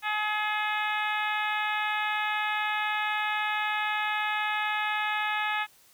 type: harmonic tone with a mistuned harmonic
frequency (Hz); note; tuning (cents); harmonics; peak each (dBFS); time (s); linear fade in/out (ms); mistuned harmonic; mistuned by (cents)
423.9; G#4; +35; 2 / 3 / 4 / 5 / 6 / 7 / 8 / 9; -31 / -34 / -32 / -35 / -34 / -42 / -41 / -44; 0.02-5.67; 50; 9; -33
effects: white hiss -59 dBFS RMS until 5.93 s